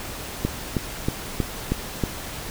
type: click train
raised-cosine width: 3 ms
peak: -8 dBFS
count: 6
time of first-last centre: 0.45-2.037 s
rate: 3.15 Hz
effects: pink hiss -34 dBFS RMS until 2.5 s